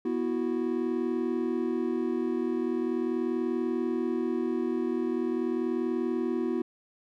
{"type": "chord", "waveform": "triangle", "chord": "B suspended fourth", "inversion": "none", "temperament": "equal with one note detuned", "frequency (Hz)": [245.2, 329.6, 370], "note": ["B3", "E4", "F#4"], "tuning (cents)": [-12, 0, 0], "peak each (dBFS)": -29, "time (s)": [0.05, 6.62], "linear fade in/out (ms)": 5, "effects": []}